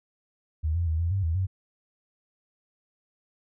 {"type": "tone with pitch steps", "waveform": "sine", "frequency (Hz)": [78.1, 85.7, 79.7, 84.7, 97.5, 81.5, 94.2], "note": ["D#2", "F2", "D#2", "E2", "G2", "E2", "F#2"], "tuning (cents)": [7, -32, 42, 48, -9, -19, 32], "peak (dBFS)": -23, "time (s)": [0.63, 1.47], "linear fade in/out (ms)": 20, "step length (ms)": 120, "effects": []}